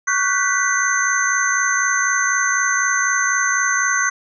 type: tone cluster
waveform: sine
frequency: 1123 / 1473 / 1537 / 1970 / 6250 Hz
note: C#6 / F#6 / G6 / B6 / G8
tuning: +22 / -8 / -35 / -5 / -6 cents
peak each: -22 dBFS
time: 0.07-4.1 s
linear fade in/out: 10 ms
effects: none